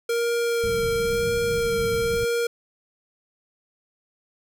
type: tone with vibrato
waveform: square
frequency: 466.2 Hz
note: A#4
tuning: in tune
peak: -22 dBFS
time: 0.09-2.47 s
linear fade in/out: 5 ms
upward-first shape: sine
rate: 0.98 Hz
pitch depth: 15 cents each way
type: low-pass noise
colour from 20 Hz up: white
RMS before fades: -33 dBFS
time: 0.63-2.25 s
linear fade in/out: 10 ms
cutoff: 220 Hz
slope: 96 dB/octave
effects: none